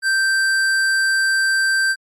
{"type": "tone with hard clipping", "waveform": "sine", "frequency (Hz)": 1565, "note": "G6", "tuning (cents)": -3, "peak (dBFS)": -16, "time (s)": [0.02, 1.96], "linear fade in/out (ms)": 50, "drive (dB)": 18, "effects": ["low-pass 11000 Hz 12 dB/octave", "MP3 64 kbps"]}